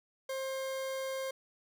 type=tone; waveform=40% pulse; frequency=531 Hz; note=C5; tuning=25 cents sharp; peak=-34 dBFS; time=0.29-1.31 s; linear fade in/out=5 ms; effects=none